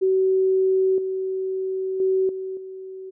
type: tone with level steps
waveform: sine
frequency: 378.8 Hz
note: F#4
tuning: 41 cents sharp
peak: -16 / -23 / -17 / -27 / -33 dBFS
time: 0.01-3.11 s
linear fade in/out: 20 ms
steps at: 0.98 / 2 / 2.29 / 2.57 s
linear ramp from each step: 2 ms
effects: none